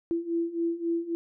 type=beating tone pair; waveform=sine; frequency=334 / 337.7 Hz; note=E4 / E4; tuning=+23 / +42 cents; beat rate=3.7 Hz; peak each=-31 / -28 dBFS; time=0.11-1.15 s; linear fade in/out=0 ms; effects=none